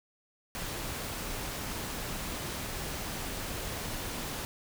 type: noise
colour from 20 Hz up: pink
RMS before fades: -37 dBFS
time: 0.55-4.45 s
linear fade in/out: 0 ms
effects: none